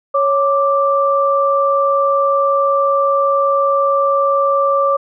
sine tone pair together, 554.4 / 1174.7 Hz, C#5 / D6, 0 / 0 cents, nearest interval octave + minor second, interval 1300 cents, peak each -14 dBFS, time 0.14-4.97 s, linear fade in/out 10 ms, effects none

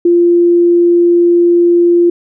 sine tone, 346.2 Hz, F4, 15 cents flat, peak -5 dBFS, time 0.05-2.1 s, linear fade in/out 5 ms, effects none

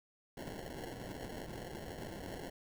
blue noise with sample-and-hold, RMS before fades -45 dBFS, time 0.37-2.5 s, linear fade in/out 5 ms, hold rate 1225 Hz, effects none

